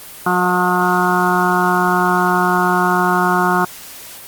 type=harmonic tone; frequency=180 Hz; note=F#3; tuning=47 cents flat; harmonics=1 / 2 / 4 / 5 / 6 / 7 / 8; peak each=-20 / -20 / -20 / -20 / -20 / -20 / -20 dBFS; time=0.26-3.65 s; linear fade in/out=5 ms; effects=white hiss -35 dBFS RMS until 4.27 s + Opus 32 kbps